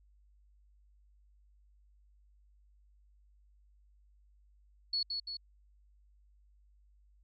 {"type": "tone with echo", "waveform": "sine", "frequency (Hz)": 4389, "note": "C#8", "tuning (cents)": -18, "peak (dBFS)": -30, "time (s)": [4.93, 5.03], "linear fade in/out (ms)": 5, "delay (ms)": 170, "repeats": 2, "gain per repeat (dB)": -4, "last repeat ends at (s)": 5.37, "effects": ["added 50 Hz sine -62 dBFS peak until 7.23 s"]}